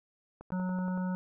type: click train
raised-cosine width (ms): 1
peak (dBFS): -32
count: 7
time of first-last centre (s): 0.41-0.976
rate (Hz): 10.6
type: harmonic tone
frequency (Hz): 183.7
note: F#3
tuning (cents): -12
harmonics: 1 / 3 / 5 / 7 / 8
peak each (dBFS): -30 / -44 / -43 / -51 / -48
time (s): 0.52-1.15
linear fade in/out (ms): 0
effects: none